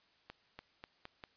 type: accelerating click train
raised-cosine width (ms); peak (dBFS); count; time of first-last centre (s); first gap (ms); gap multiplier
0.3; -30; 5; 0.3-1.238; 290; 0.86
effects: white hiss -70 dBFS RMS until 1.36 s + resampled to 11025 Hz